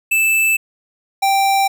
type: tone pair in turn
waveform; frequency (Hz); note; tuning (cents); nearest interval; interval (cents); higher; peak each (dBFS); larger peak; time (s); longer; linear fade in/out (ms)
square; 2637 / 784; E7 / G5; 0 / 0; octave + major sixth; 2100; first; -13; neither; 0.11-0.57 / 1.22-1.68; neither; 10
effects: none